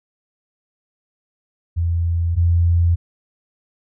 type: tone pair in turn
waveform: sine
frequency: 84.7 / 85.49 Hz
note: E2 / F2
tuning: +48 / -36 cents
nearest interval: unison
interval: 16 cents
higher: second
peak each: -16 / -12 dBFS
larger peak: second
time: 1.76-2.36 / 2.36-2.96 s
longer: neither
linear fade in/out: 20 ms
effects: none